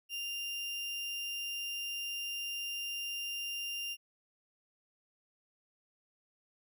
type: tone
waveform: 35% pulse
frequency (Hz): 2794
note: F7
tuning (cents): 0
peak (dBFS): -35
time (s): 0.09-3.97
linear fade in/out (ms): 50
effects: none